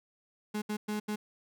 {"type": "tone bursts at uneven times", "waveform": "35% pulse", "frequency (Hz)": 210.8, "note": "G#3", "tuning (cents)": 26, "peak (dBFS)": -30, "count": 4, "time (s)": [[0.54, 0.62], [0.69, 0.77], [0.88, 1], [1.08, 1.16]], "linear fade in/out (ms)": 10, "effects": []}